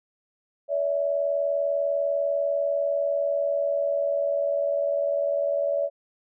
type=tone pair together; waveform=sine; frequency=569.9 / 650 Hz; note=C#5 / E5; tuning=+48 / -24 cents; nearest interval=major second; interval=228 cents; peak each=-23 / -28 dBFS; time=0.68-5.9 s; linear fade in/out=50 ms; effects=none